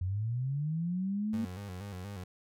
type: linear sweep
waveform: sine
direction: up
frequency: 87.31 to 230 Hz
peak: -30 dBFS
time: 0.01-1.45 s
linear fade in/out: 5 ms
type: tone with vibrato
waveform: 30% pulse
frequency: 96 Hz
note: G2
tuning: 36 cents flat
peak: -37 dBFS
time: 1.33-2.24 s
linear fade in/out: 5 ms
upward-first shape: square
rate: 4.2 Hz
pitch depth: 94 cents each way
effects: none